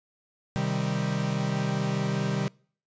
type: chord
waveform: 45% pulse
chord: C minor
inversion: none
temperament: equal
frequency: 130.81 / 155.56 / 196 Hz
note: C3 / Eb3 / G3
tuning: 0 / 0 / 0 cents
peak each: -30 dBFS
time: 0.56-2.48 s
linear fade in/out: 0 ms
effects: noise-tail reverb RT60 0.5 s tail -26 dB re dry + resampled to 16000 Hz